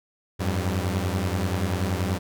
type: tone cluster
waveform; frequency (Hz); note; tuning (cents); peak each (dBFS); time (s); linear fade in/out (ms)
sawtooth; 88.8 / 99.2 / 194; F2 / G2 / G3; +29 / +21 / -18; -22 / -24 / -29; 0.39-2.19; 20
effects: none